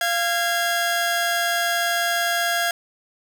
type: tone pair together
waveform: sawtooth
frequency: 690.9 / 1639 Hz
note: F5 / G#6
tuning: -19 / -23 cents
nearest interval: octave + minor third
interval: 1496 cents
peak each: -19 dBFS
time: 0.01-2.71 s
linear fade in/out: 2 ms
effects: none